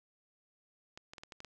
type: clicks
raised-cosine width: 0.2 ms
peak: -30 dBFS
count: 7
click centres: 0.975 / 1.135 / 1.182 / 1.235 / 1.322 / 1.404 / 1.447 s
effects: none